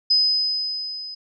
sine tone with level ramp, 5030 Hz, D#8, 18 cents sharp, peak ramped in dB -13 to -32 dBFS, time 0.1-1.15 s, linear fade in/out 10 ms, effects none

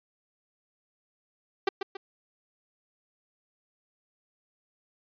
sawtooth tone with echo, 390 Hz, G4, 9 cents flat, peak -18 dBFS, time 1.67-1.69 s, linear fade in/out 5 ms, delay 140 ms, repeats 2, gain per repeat -7 dB, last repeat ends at 1.97 s, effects resampled to 11025 Hz

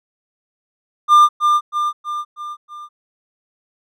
triangle tone with echo, 1199 Hz, D6, 36 cents sharp, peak -4 dBFS, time 1.08-1.29 s, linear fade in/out 50 ms, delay 320 ms, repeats 5, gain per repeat -5 dB, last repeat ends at 2.89 s, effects none

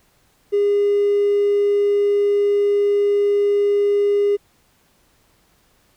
triangle tone with hard clipping, 407.1 Hz, G#4, 35 cents flat, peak -14 dBFS, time 0.52-4.37 s, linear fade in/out 20 ms, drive 3 dB, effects pink hiss -59 dBFS RMS until 5.96 s

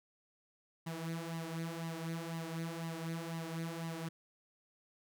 sawtooth tone with flanger, 164.81 Hz, E3, in tune, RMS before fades -41 dBFS, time 0.86-4.09 s, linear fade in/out 10 ms, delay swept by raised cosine 1 to 5.6 ms, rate 2 Hz, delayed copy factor +0.65, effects none

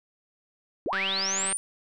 sine linear sweep, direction up, 246.4 to 9450 Hz, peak -26 dBFS, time 0.86-1.57 s, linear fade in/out 0 ms
click train, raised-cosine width 0.3 ms, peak -17 dBFS, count 116, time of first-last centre 0.93-1.526 s, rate 193 Hz
effects none

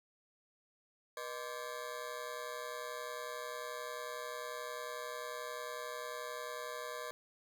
20% pulse ring-modulated tone, 550 Hz, C#5, 14 cents flat, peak -33 dBFS, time 1.17-7.11 s, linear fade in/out 0 ms, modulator 65.6 Hz, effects none

